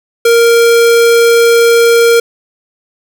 square tone, 466.2 Hz, A#4, in tune, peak -5 dBFS, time 0.25-2.2 s, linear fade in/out 5 ms, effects none

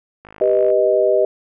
click train, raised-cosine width 0.5 ms, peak -24 dBFS, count 25, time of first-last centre 0.25-0.703 s, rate 53 Hz
sine chord, G augmented, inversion none, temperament equal, 392 / 493.9 / 622.3 Hz, G4 / B4 / D#5, 0 / 0 / 0 cents, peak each -17 / -18 / -15 dBFS, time 0.41-1.25 s, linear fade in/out 2 ms
effects none

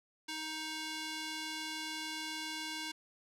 square tone with band-pass filter, 313.5 Hz, D#4, 13 cents sharp, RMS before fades -41 dBFS, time 0.28-2.92 s, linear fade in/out 10 ms, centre 4000 Hz, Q 0.84, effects none

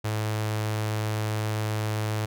sawtooth tone with notch filter, 107.6 Hz, A2, 38 cents flat, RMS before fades -28 dBFS, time 0.04-2.26 s, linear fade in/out 10 ms, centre 240 Hz, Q 1.7, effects none

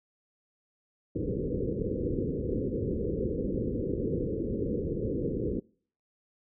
white low-pass noise, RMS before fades -31 dBFS, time 1.15-5.6 s, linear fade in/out 10 ms, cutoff 510 Hz, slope 96 dB/octave, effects noise-tail reverb RT60 0.5 s tail -25 dB re dry

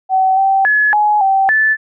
sine tone with pitch steps, 759 / 776 / 1702 / 840 / 775 / 1748 Hz, F#5 / G5 / G#6 / G#5 / G5 / A6, +44 / -18 / +42 / +19 / -20 / -12 cents, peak -9 dBFS, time 0.09-1.77 s, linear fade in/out 50 ms, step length 280 ms, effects none

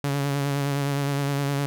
sawtooth tone with vibrato, 140.9 Hz, C#3, 29 cents sharp, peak -19 dBFS, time 0.04-1.66 s, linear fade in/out 0 ms, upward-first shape sine, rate 9.7 Hz, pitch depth 31 cents each way, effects none

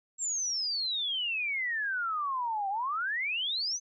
sine exponential two-way sweep, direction down then up, 7640 to 766 to 6310 Hz, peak -29 dBFS, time 0.18-3.8 s, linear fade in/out 50 ms, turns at 2.69 s, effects none

